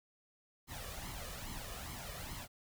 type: noise with flanger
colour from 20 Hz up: pink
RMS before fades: -45 dBFS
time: 0.67-2.48 s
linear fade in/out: 50 ms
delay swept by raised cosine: 0.95 to 1.72 ms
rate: 2.4 Hz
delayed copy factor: +0.65
effects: none